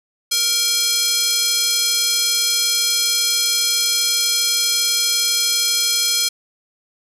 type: tone with high-pass filter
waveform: square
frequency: 466.2 Hz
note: A#4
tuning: in tune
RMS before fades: -18 dBFS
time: 0.31-6.29 s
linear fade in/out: 10 ms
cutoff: 4300 Hz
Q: 1.7
effects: resampled to 32000 Hz + 7-bit